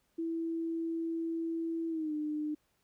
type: tone with pitch glide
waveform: sine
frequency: 329.6 to 302.2 Hz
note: E4 to D4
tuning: 0 to +50 cents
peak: -32 dBFS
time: 0.18-2.55 s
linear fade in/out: 10 ms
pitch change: -150 cents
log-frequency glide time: 1.89-2.13 s
effects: pink hiss -75 dBFS RMS until 2.83 s